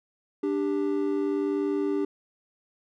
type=tone pair together; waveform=triangle; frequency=293.7 / 394.6 Hz; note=D4 / G4; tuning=0 / +11 cents; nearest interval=perfect fourth; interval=511 cents; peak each=-25 dBFS; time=0.43-2.05 s; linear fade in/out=5 ms; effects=none